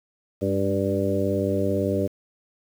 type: harmonic tone with a mistuned harmonic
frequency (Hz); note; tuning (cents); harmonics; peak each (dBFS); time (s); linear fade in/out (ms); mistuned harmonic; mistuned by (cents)
98; G2; 0; 1 / 2 / 3 / 4 / 5 / 6; -28 / -28 / -28 / -28 / -28 / -28; 0.41-2.08; 20; 2; +42
effects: 8-bit